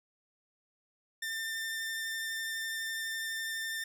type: tone with vibrato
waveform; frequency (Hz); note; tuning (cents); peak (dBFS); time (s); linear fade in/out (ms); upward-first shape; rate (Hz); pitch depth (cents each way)
sawtooth; 1796; A6; +35; -31; 1.22-3.84; 5; sine; 12; 9
effects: none